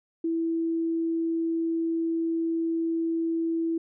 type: tone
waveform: sine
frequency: 329.6 Hz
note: E4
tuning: in tune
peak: -24 dBFS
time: 0.24-3.78 s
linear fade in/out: 5 ms
effects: none